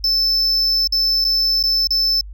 triangle tone with dropouts, 5274 Hz, E8, in tune, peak -13 dBFS, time 0.04-2.21 s, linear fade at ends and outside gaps 2 ms, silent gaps 0.874-0.923 / 1.243-1.249 / 1.628-1.637 / 1.872-1.906 s, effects added 50 Hz sine -31 dBFS peak until 2.33 s

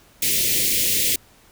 white band-stop noise, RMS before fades -20 dBFS, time 0.22-1.16 s, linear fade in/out 5 ms, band 530 to 2000 Hz, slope 48 dB/octave, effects pink hiss -53 dBFS RMS until 1.51 s

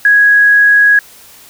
sine tone, 1661.2 Hz, G#6, in tune, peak -4 dBFS, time 0.05-0.99 s, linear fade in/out 2 ms, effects white hiss -39 dBFS RMS until 1.49 s

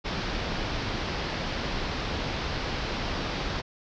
pink low-pass noise, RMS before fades -31 dBFS, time 0.04-3.62 s, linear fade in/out 20 ms, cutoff 5300 Hz, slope 48 dB/octave, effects none

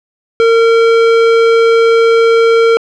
square tone, 457.7 Hz, A#4, 32 cents flat, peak -6 dBFS, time 0.4-2.77 s, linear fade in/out 0 ms, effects low-pass 3000 Hz 12 dB/octave

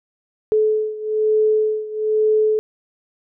sine beating tone pair, 430.8 / 431.9 Hz, A4 / A4, -37 / -32 cents, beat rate 1.1 Hz, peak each -17 / -20 dBFS, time 0.52-2.59 s, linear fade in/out 0 ms, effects none

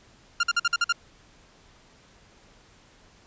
sawtooth tone bursts, 1396.9 Hz, F6, in tune, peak -16 dBFS, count 7, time 0.4-0.925 s, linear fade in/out 5 ms, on 33 ms, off 49 ms, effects pink hiss -56 dBFS RMS until 3.26 s + resampled to 16000 Hz

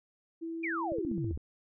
sine tone with pitch glide, 329.6 to 333.2 Hz, E4 to E4, 0 to +19 cents, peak -35 dBFS, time 0.41-1.33 s, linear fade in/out 20 ms, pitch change +19 cents, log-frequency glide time 0.71-0.93 s
sine exponential sweep, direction down, 2489 to 65.8 Hz, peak -32 dBFS, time 0.63-1.37 s, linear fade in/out 10 ms
click train, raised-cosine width 3 ms, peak -29 dBFS, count 8, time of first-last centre 0.92-1.375 s, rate 15.4 Hz
effects none

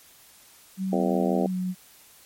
sine tone with pitch glide, 190 to 183.74 Hz, F#3 to F#3, +46 to -12 cents, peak -25 dBFS, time 0.77-1.75 s, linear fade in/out 50 ms, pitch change -58 cents, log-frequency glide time 1.45-1.55 s
harmonic tone, 85.4 Hz, F2, 38 cents flat, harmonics 3 / 4 / 5 / 6 / 7 / 8 / 9, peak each -28 / -29 / -30 / -31 / -31 / -32 / -33 dBFS, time 0.92-1.47 s, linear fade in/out 10 ms
effects white hiss -53 dBFS RMS until 2.25 s + MP3 64 kbps

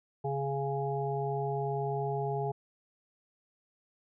harmonic tone, 138.59 Hz, C#3, in tune, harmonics 1 / 3 / 5 / 6, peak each -34 / -34 / -38 / -37 dBFS, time 0.24-2.52 s, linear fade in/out 10 ms, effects none

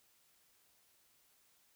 silence, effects white hiss -71 dBFS RMS until 1.75 s

